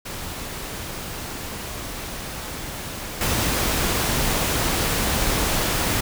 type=noise with level steps; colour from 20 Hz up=pink; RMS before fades=-32 / -22 dBFS; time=0.05-6.01 s; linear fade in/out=10 ms; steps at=3.21 s; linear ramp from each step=2 ms; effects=none